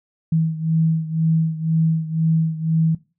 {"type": "beating tone pair", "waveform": "sine", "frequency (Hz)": [160.7, 162.7], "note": ["E3", "E3"], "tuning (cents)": [-44, -22], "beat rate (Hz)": 2, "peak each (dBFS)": [-18, -22], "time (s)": [0.32, 2.95], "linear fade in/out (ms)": 5, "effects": ["noise-tail reverb RT60 0.3 s tail -19 dB re dry"]}